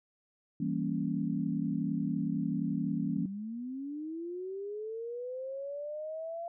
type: chord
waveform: sine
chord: E diminished seventh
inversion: none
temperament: equal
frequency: 164.81 / 196 / 233.1 / 277.2 Hz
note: E3 / G3 / Bb3 / Db4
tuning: 0 / 0 / 0 / 0 cents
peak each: -35 dBFS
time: 0.6-3.26 s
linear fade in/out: 5 ms
type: linear sweep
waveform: sine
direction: up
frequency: 174.61 to 686 Hz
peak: -36 dBFS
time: 3.17-6.48 s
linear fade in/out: 2 ms
effects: none